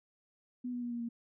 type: tone with pitch steps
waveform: sine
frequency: 247.7 / 244.1 / 240.6 / 237.2 / 233.8 Hz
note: B3 / B3 / B3 / A#3 / A#3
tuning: +5 / -20 / -45 / +30 / +5 cents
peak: -35 dBFS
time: 0.64-1.09 s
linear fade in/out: 10 ms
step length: 90 ms
effects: none